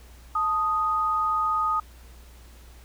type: tone pair together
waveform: sine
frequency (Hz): 880 / 1244.5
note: A5 / D#6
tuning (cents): 0 / 0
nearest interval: tritone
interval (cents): 600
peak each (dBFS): -30 / -22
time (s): 0.35-1.8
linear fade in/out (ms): 5
effects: added 60 Hz sine -46 dBFS peak until 2.84 s + pink hiss -54 dBFS RMS until 2.84 s